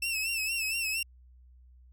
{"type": "tone with vibrato", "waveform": "sawtooth", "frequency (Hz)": 2652, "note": "E7", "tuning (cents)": 10, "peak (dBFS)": -26, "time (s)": [0.02, 1.03], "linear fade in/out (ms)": 5, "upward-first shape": "sine", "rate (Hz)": 4.3, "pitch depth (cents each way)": 72, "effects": ["added 62 Hz sine -53 dBFS peak until 1.92 s"]}